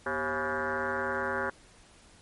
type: tone with frequency modulation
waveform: sine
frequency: 987.8 Hz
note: B5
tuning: in tune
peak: -28 dBFS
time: 0.06-1.5 s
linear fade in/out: 5 ms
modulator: 149 Hz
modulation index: 4.7
effects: pink hiss -57 dBFS RMS until 2.21 s + MP3 48 kbps